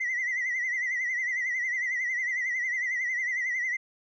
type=tone with vibrato; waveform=sine; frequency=1998 Hz; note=B6; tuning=20 cents sharp; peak=-25 dBFS; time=0-3.77 s; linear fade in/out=10 ms; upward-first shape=triangle; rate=11 Hz; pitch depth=100 cents each way; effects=tanh soft clip ceiling -24 dBFS